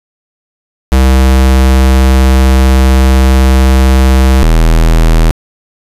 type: tone pair in turn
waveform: square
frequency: 65.41 / 40.55 Hz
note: C2 / E1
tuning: 0 / -28 cents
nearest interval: minor sixth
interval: 828 cents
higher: first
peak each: -4 dBFS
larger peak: neither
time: 0.92-4.43 / 4.43-5.31 s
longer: first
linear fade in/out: 0 ms
effects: resampled to 32000 Hz + 7-bit